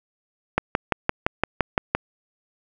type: click train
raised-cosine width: 0.5 ms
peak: -3 dBFS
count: 9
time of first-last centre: 0.58-1.95 s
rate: 5.84 Hz
effects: none